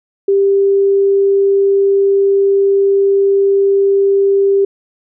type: tone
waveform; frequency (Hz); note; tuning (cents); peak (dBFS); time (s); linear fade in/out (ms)
sine; 395; G4; +13; -8; 0.28-4.65; 5
effects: none